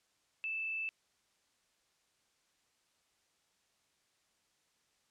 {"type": "tone with frequency modulation", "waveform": "sine", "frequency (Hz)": 2637, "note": "E7", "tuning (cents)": 0, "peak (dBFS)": -35, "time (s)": [0.44, 0.89], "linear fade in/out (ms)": 0, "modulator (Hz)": 43.2, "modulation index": 0.34, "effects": ["white hiss -75 dBFS RMS until 5.1 s", "low-pass 8000 Hz 12 dB/octave"]}